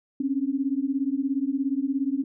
sine beating tone pair, 264.8 / 281.8 Hz, C4 / C#4, +21 / +29 cents, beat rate 17 Hz, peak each -26 dBFS, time 0.2-2.24 s, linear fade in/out 5 ms, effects none

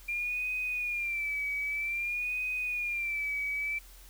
sine tone with vibrato, 2385 Hz, D7, 26 cents sharp, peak -30 dBFS, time 0.08-3.79 s, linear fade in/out 10 ms, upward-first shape sine, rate 0.52 Hz, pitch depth 82 cents each way, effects added 43 Hz sine -51 dBFS peak until 4.09 s + white hiss -56 dBFS RMS until 4.09 s

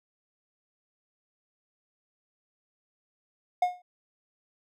triangle tone with exponential decay, 720 Hz, F#5, 47 cents flat, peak -16 dBFS, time 3.62-3.82 s, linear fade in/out 5 ms, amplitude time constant 42 ms, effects none

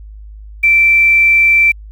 sine tone with quantisation, 2339 Hz, D7, 8 cents flat, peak -6 dBFS, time 0.63-1.72 s, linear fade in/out 10 ms, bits 6, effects added 52 Hz sine -30 dBFS peak until 1.91 s

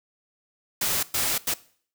white noise bursts at uneven times, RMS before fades -25 dBFS, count 3, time 0.81-1.03 / 1.14-1.38 / 1.47-1.54 s, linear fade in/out 5 ms, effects noise-tail reverb RT60 0.5 s tail -19 dB re dry

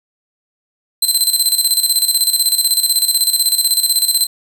20% pulse tone with tremolo, 4090 Hz, C8, 40 cents flat, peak -4 dBFS, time 1.02-4.27 s, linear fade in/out 5 ms, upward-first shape square, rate 16 Hz, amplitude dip 65%, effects 7-bit

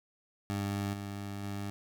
20% pulse tone with level steps, 100.5 Hz, G2, 44 cents sharp, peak -27 / -33 / -31 dBFS, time 0.5-1.7 s, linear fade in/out 0 ms, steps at 0.93 / 1.43 s, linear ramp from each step 10 ms, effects none

